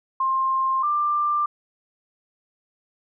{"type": "tone pair in turn", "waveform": "sine", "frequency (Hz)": [1058, 1186.6], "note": ["C6", "D6"], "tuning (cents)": [19, 18], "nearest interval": "major second", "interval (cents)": 199, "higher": "second", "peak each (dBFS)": -19, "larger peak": "neither", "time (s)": [[0.2, 0.83], [0.83, 1.46]], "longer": "neither", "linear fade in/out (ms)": 5, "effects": []}